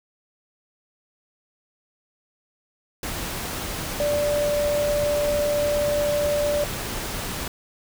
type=tone in noise; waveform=sine; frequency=586 Hz; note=D5; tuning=4 cents flat; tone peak=-20 dBFS; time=4-6.64 s; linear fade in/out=2 ms; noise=pink; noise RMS=-30 dBFS; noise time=3.03-7.48 s; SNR=+7 dB; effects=none